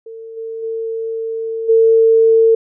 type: tone with level steps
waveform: sine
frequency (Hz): 450.6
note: A4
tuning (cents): +41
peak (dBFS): -29 / -23 / -19 / -7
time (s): 0.06-2.55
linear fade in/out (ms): 5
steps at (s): 0.36 / 0.62 / 1.68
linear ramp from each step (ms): 20
effects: none